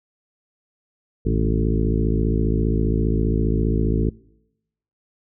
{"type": "harmonic tone with a mistuned harmonic", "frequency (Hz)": 55, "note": "A1", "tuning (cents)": 0, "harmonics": [1, 2, 3, 4, 5, 6, 7, 8], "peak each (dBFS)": [-21, -24, -26, -27, -28, -29, -29, -30], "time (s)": [1.25, 4.1], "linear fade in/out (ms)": 10, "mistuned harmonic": 3, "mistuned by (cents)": -76, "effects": ["noise-tail reverb RT60 0.9 s tail -24 dB re dry"]}